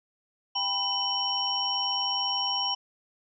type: tone cluster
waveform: sine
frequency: 796 / 976 / 3011 / 5550 Hz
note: G5 / B5 / F#7 / F8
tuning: +26 / -21 / +30 / -12 cents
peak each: -34 / -34 / -29 / -30 dBFS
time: 0.55-2.75 s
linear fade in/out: 10 ms
effects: none